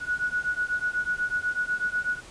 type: beating tone pair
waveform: sine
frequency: 1461 / 1469.1 Hz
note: F#6 / F#6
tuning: -22 / -13 cents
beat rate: 8.1 Hz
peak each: -28 dBFS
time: 0-2.21 s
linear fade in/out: 50 ms
effects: pink hiss -47 dBFS RMS until 2.3 s + resampled to 22050 Hz